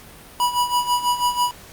square tone with tremolo, 977 Hz, B5, 19 cents flat, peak -16 dBFS, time 0.4-1.51 s, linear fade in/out 0 ms, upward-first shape sine, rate 6.1 Hz, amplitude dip 75%, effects pink hiss -43 dBFS RMS until 1.72 s + Opus 48 kbps

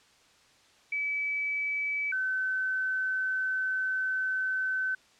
sine tone pair in turn, 2295 / 1524.6 Hz, D7 / G6, -40 / -49 cents, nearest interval perfect fifth, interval 709 cents, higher first, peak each -28 / -27 dBFS, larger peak second, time 0.92-2.12 / 2.12-4.95 s, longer second, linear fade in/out 5 ms, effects white hiss -61 dBFS RMS until 5.19 s + low-pass 6000 Hz 12 dB/octave

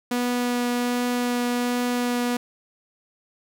sawtooth tone with vibrato, 244.1 Hz, B3, 20 cents flat, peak -18 dBFS, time 0.11-2.37 s, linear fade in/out 5 ms, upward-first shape triangle, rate 1.3 Hz, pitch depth 8 cents each way, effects none

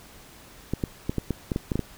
clicks, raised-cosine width 3 ms, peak -12 dBFS, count 10, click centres 0.736 / 0.838 / 1.095 / 1.183 / 1.307 / 1.518 / 1.561 / 1.718 / 1.756 / 1.793 s, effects pink hiss -49 dBFS RMS until 1.97 s

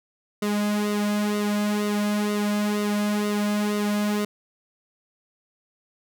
sawtooth tone with flanger, 207.7 Hz, G#3, in tune, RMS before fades -24 dBFS, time 0.42-4.25 s, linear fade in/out 5 ms, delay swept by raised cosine 1.2 to 2.7 ms, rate 2.1 Hz, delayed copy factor -0.7, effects none

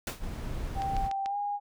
pink noise with exponential decay, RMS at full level -31 dBFS, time 0.07-0.28 s, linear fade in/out 2 ms, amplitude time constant 45 ms
brown noise, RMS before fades -34 dBFS, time 0.19-1.11 s, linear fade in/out 50 ms
sine tone with pitch glide, 784 to 817.3 Hz, G5 to G#5, 0 to -28 cents, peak -29 dBFS, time 0.75-1.6 s, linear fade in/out 50 ms, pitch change +72 cents, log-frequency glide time 1.26-1.37 s
click train, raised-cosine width 0.2 ms, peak -22 dBFS, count 4, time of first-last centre 0.82-1.26 s, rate 6.82 Hz
effects none

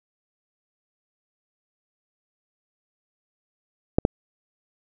clicks, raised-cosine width 2 ms, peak -3 dBFS, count 2, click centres 3.985 / 4.051 s, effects none

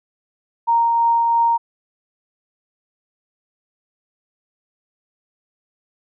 sine tone with tremolo, 930 Hz, A#5, 4 cents flat, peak -12 dBFS, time 0.67-1.58 s, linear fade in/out 20 ms, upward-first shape triangle, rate 3 Hz, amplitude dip 25%, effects none

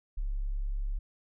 sine tone, 34.65 Hz, C#1, in tune, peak -29 dBFS, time 0.17-0.99 s, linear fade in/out 10 ms, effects none

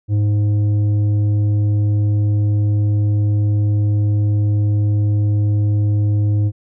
sine tone with tanh clipping, 103.9 Hz, G#2, 1 cent sharp, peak -14 dBFS, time 0.08-6.52 s, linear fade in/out 50 ms, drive 7 dB, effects none

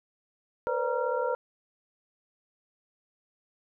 sine tone cluster, 468.4 / 506 / 579 / 942 / 1377 Hz, A#4 / B4 / D5 / A#5 / F6, +8 / +42 / -25 / +18 / -25 cents, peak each -34 / -29 / -34 / -33 / -36 dBFS, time 0.67-1.35 s, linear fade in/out 0 ms, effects none

